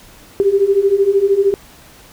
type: beating tone pair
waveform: sine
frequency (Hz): 386.9 / 399.9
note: G4 / G4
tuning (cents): -23 / +35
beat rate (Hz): 13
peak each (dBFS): -15 / -12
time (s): 0.4-1.54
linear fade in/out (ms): 0
effects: pink hiss -43 dBFS RMS until 2.12 s